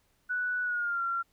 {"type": "tone with pitch glide", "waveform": "sine", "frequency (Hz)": [1480, 1372.9], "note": ["F#6", "F6"], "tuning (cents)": [0, -30], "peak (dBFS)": -28, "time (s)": [0.29, 1.23], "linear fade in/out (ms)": 20, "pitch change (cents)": -130, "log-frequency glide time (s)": [0.63, 1.02], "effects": ["pink hiss -71 dBFS RMS until 1.32 s"]}